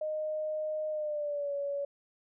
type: tone with pitch glide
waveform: sine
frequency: 617 to 565.8 Hz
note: D#5 to C#5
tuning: -15 to +35 cents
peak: -31 dBFS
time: 0.01-1.85 s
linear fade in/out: 5 ms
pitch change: -150 cents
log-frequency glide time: 0.9-1.53 s
effects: none